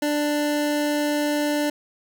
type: tone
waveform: 25% pulse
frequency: 295.2 Hz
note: D4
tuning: 9 cents sharp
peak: -17 dBFS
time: 0.02-1.7 s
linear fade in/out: 5 ms
effects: none